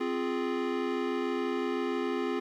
square chord, F minor, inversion second, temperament equal, 261.6 / 349.2 / 415.3 Hz, C4 / F4 / Ab4, 0 / 0 / 0 cents, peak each -34 dBFS, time 0-2.4 s, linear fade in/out 10 ms, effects low-pass 3000 Hz 12 dB/octave + 11-bit

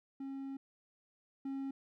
triangle tone pair in turn, 271.6 / 271.6 Hz, C#4 / C#4, -35 / -35 cents, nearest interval unison, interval 0 cents, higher neither, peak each -38 / -35 dBFS, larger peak second, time 0.2-0.57 / 1.45-1.71 s, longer first, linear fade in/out 5 ms, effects none

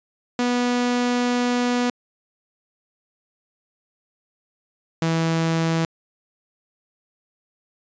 sawtooth tone pair in turn, 244.7 / 163.66 Hz, B3 / E3, -16 / -12 cents, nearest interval perfect fifth, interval 696 cents, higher first, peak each -15 dBFS, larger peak neither, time 0.39-1.9 / 5.02-5.85 s, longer first, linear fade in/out 2 ms, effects resampled to 16000 Hz

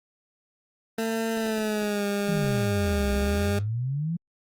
20% pulse tone with pitch glide, 224.8 to 202.6 Hz, A3 to G#3, +37 to -43 cents, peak -20 dBFS, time 0.98-3.59 s, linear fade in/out 5 ms, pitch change -180 cents, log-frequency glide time 1.36-2.05 s
sine exponential two-way sweep, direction down then up, 174.61 to 62.9 to 174.61 Hz, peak -25 dBFS, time 2.28-4.17 s, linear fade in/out 10 ms, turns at 3.12 s
effects Opus 24 kbps

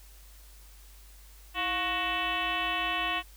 sine tone with frequency modulation, 1864.7 Hz, A#6, in tune, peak -27 dBFS, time 1.54-3.23 s, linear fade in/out 50 ms, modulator 384 Hz, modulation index 3.4, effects added 50 Hz sine -50 dBFS peak until 3.36 s + white hiss -57 dBFS RMS until 3.36 s

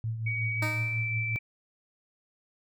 sine tone with tremolo, 112.3 Hz, A2, 36 cents sharp, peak -27 dBFS, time 0.04-1.36 s, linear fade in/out 0 ms, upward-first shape triangle, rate 5.5 Hz, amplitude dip 60%
sine tone with pitch glide, 2257 to 2330 Hz, C#7 to D7, +31 to -14 cents, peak -30 dBFS, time 0.26-1.39 s, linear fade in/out 10 ms, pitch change +55 cents, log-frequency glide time 0.51-0.81 s
10% pulse tone with exponential decay, 309.3 Hz, D#4, 10 cents flat, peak -21 dBFS, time 0.62-1.13 s, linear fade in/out 5 ms, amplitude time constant 110 ms
effects none

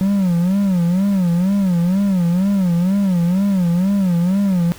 triangle tone with vibrato, 185 Hz, F#3, in tune, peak -11 dBFS, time 0.01-4.72 s, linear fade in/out 0 ms, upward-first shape sine, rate 2.1 Hz, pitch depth 150 cents each way, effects pink hiss -39 dBFS RMS until 4.78 s

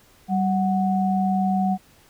sine tone pair together, 192.86 / 740 Hz, G3 / F#5, -28 / 0 cents, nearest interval octave + major seventh, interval 2328 cents, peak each -20 / -23 dBFS, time 0.28-1.78 s, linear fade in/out 50 ms, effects pink hiss -55 dBFS RMS until 2.09 s

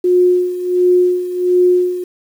sine tone with tremolo, 360 Hz, F#4, 47 cents flat, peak -7 dBFS, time 0.04-2.04 s, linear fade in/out 5 ms, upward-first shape sine, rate 1.4 Hz, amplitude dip 75%, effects 7-bit

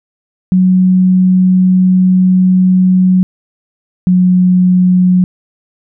sine tone pair in turn, 184.7 / 182.05 Hz, F#3 / F#3, -3 / -28 cents, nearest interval unison, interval 25 cents, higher first, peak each -5 dBFS, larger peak neither, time 0.52-3.23 / 4.07-5.24 s, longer first, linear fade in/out 0 ms, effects none

